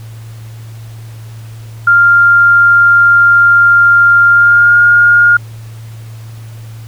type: tone with pitch glide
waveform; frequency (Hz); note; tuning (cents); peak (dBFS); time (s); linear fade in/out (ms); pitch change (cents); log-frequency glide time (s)
sine; 1396.9 to 1419.7; F6 to F6; 0 to +28; -3; 1.87-5.37; 5; +28; 4.3-4.78
effects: added 112 Hz sine -26 dBFS peak until 6.87 s + pink hiss -41 dBFS RMS until 6.87 s